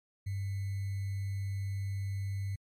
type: tone with sample-and-hold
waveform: sine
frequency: 98.1 Hz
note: G2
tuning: 2 cents sharp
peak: -32 dBFS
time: 0.26-2.56 s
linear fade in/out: 10 ms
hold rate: 2100 Hz
effects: MP3 64 kbps